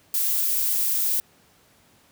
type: noise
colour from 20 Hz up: violet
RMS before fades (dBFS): -23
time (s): 0.14-1.2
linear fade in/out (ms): 2
effects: pink hiss -58 dBFS RMS until 2.11 s + high-pass 80 Hz 12 dB/octave